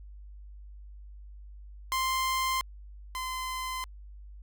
sawtooth tone pair in turn, 1046.5 / 1030.3 Hz, C6 / C6, 0 / -27 cents, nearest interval unison, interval 27 cents, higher first, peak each -23 / -29 dBFS, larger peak first, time 1.92-2.61 / 3.15-3.84 s, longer neither, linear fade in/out 0 ms, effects added 50 Hz sine -44 dBFS peak until 4.42 s

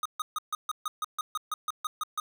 square tone bursts, 1244.5 Hz, D#6, in tune, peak -29 dBFS, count 14, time 0.03-2.2 s, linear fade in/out 2 ms, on 25 ms, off 140 ms, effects none

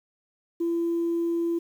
sine tone, 337.9 Hz, E4, 43 cents sharp, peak -22 dBFS, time 0.6-1.59 s, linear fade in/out 10 ms, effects tanh soft clip ceiling -19 dBFS + 9-bit

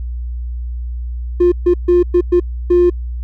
triangle tone bursts at uneven times, 352.9 Hz, F4, 18 cents sharp, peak -4 dBFS, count 6, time 1.4-1.52 / 1.66-1.74 / 1.88-2.03 / 2.14-2.21 / 2.32-2.4 / 2.7-2.9 s, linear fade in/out 10 ms, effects tanh soft clip ceiling -4 dBFS + added 60 Hz sine -20 dBFS peak until 3.23 s

